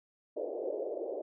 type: band-pass noise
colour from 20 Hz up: pink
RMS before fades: -37 dBFS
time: 0.36-1.22 s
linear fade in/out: 10 ms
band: 370 to 610 Hz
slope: 48 dB/octave
effects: none